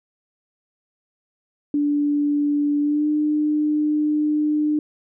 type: tone with pitch glide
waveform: sine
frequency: 291.3 to 301.1 Hz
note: D4 to D4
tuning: -14 to +43 cents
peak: -17 dBFS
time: 1.74-4.79 s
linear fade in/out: 2 ms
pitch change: +57 cents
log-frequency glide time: 2.81-3.08 s
effects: none